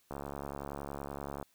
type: click train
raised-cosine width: 1 ms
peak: -26 dBFS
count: 94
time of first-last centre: 0.11-1.427 s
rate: 70.6 Hz
effects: white hiss -70 dBFS RMS until 1.54 s